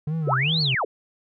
triangle tone with vibrato, 145.4 Hz, D3, 17 cents flat, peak -21 dBFS, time 0.07-0.75 s, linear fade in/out 5 ms, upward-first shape sine, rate 2.6 Hz, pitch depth 200 cents each way
sine tone with exponential growth, 1300 Hz, E6, 24 cents flat, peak -17 dBFS, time 0.22-0.34 s, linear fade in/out 2 ms, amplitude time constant 24 ms
sine linear two-way sweep, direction up then down, 330.3 to 4532 to 330.3 Hz, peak -21 dBFS, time 0.27-0.85 s, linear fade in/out 5 ms, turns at 0.62 s
effects none

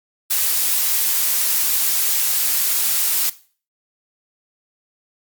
blue noise, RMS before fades -18 dBFS, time 0.3-3.3 s, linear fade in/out 10 ms, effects noise-tail reverb RT60 0.4 s tail -17 dB re dry + Opus 48 kbps

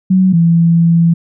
sine tone pair in turn, 187 / 167.73 Hz, F#3 / E3, +19 / +30 cents, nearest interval major second, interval 189 cents, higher first, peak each -6 dBFS, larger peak neither, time 0.1-0.33 / 0.33-1.14 s, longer second, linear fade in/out 10 ms, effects none

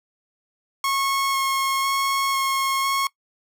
sawtooth tone with vibrato, 1089 Hz, C#6, 31 cents flat, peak -17 dBFS, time 0.84-3.07 s, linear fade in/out 2 ms, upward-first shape square, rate 1 Hz, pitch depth 8 cents each way, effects noise-tail reverb RT60 0.1 s tail -21 dB re dry

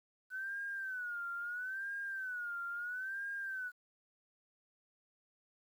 sine tone with vibrato, 1498 Hz, F#6, 21 cents sharp, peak -38 dBFS, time 0.3-3.72 s, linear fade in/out 50 ms, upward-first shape sine, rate 0.75 Hz, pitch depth 130 cents each way, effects 11-bit

